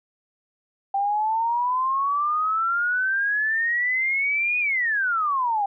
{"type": "exponential two-way sweep", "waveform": "sine", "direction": "up then down", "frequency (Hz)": [784, 2489, 784], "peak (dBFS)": -20, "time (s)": [0.94, 5.66], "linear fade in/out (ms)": 5, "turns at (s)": 4.59, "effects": []}